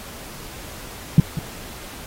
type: tone with echo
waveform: sine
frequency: 157.7 Hz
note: D#3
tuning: 24 cents sharp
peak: -5 dBFS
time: 1.18-1.2 s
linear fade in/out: 2 ms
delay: 190 ms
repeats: 1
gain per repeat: -15 dB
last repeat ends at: 1.39 s
effects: pink hiss -38 dBFS RMS until 2.06 s + AAC 48 kbps